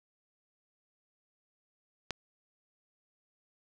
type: click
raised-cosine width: 0.2 ms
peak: -16 dBFS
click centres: 2.107 s
effects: none